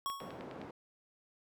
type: tone with exponential decay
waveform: square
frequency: 1105 Hz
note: C#6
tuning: 6 cents flat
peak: -33 dBFS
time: 0.06-0.45 s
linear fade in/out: 0 ms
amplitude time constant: 83 ms
type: click train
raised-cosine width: 0.3 ms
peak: -32 dBFS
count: 6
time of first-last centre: 0.1-0.615 s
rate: 9.7 Hz
type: band-pass noise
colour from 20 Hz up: white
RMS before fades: -47 dBFS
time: 0.2-0.71 s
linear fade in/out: 5 ms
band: 140 to 600 Hz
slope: 12 dB/octave
effects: none